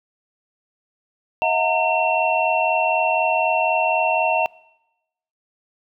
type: tone cluster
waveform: sine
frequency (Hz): 640 / 724 / 914 / 2713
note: D#5 / F#5 / A#5 / E7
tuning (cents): +49 / -38 / -34 / +49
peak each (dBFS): -22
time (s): 1.42-4.46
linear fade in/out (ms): 0
effects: noise-tail reverb RT60 0.9 s tail -22 dB re dry

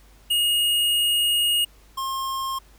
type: tone pair in turn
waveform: square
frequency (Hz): 2865 / 1068.8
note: F7 / C6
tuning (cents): +44 / +36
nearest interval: octave + perfect fourth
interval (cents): 1708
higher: first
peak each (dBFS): -19 / -26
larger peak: first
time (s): 0.3-1.65 / 1.97-2.59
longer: first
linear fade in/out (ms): 10
effects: added 50 Hz sine -51 dBFS peak until 2.78 s + pink hiss -56 dBFS RMS until 2.78 s

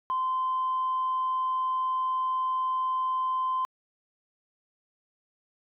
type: tone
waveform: sine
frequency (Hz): 1034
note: C6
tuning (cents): -21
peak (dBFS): -24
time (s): 0.1-3.65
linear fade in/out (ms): 0
effects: tanh soft clip ceiling -21 dBFS

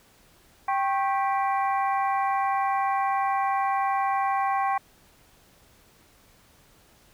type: harmonic tone with a mistuned harmonic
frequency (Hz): 392.4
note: G4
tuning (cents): +2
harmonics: 2 / 3 / 4 / 5 / 6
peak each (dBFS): -24 / -27 / -38 / -36 / -40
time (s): 0.68-4.78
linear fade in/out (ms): 5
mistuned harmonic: 3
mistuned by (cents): -130
effects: pink hiss -58 dBFS RMS until 7.13 s

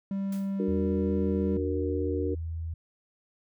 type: tone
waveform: triangle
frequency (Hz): 196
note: G3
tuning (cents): 0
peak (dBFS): -26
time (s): 0.11-1.57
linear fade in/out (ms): 2
type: noise with exponential decay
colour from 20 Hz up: white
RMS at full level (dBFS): -45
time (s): 0.32-0.59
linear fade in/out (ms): 5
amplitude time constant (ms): 58
type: chord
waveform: sine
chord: D augmented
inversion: none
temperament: equal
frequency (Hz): 293.7 / 370 / 466.2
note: D4 / F#4 / A#4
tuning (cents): 0 / 0 / 0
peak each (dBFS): -32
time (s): 0.59-2.35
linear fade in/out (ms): 10
type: tone with pitch glide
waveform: sine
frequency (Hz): 82.41 to 81.75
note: E2 to E2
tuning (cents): 0 to -14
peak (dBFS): -31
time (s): 0.68-2.74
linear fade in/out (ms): 5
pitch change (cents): -14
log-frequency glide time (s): 2.18-2.32
effects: none

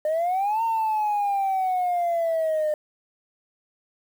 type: exponential two-way sweep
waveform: sine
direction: up then down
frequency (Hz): 603 to 918 to 603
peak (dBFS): -19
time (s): 0.05-2.74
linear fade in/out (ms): 2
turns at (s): 0.63
effects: tanh soft clip ceiling -19 dBFS + 8-bit

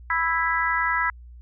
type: harmonic tone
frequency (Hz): 329.6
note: E4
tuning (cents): 0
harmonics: 3 / 4 / 5 / 6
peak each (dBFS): -26 / -26 / -26 / -26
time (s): 0.1-1.1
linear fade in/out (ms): 2
effects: added 60 Hz sine -41 dBFS peak until 1.41 s

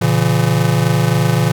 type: chord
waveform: square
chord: A# diminished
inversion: none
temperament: just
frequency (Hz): 116.54 / 139.85 / 167.82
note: A#2 / C#3 / E3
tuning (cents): 0 / +16 / +31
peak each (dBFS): -17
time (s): 0.01-1.52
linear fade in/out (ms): 10
effects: none

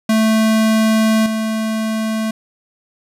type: tone with level steps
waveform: square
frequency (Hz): 220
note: A3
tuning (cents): 0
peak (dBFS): -12 / -18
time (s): 0.09-2.31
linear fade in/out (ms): 5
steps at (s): 1.26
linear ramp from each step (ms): 2
effects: resampled to 32000 Hz + 7-bit

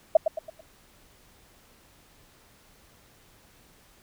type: tone with echo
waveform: sine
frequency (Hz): 640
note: D#5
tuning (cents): +49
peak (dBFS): -11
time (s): 0.15-0.17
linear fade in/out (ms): 5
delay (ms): 110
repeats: 4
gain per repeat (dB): -8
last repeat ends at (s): 0.61
effects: pink hiss -58 dBFS RMS until 4.02 s

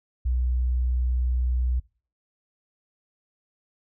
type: tone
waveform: sine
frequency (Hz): 62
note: B1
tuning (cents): +7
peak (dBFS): -21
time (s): 0.25-1.8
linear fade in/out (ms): 10
effects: noise-tail reverb RT60 0.4 s tail -23 dB re dry

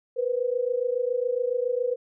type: tone pair together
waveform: sine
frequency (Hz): 479.8 / 507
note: A#4 / B4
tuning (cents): +50 / +45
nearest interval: minor second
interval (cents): 95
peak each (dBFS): -26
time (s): 0.16-1.96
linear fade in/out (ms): 20
effects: none

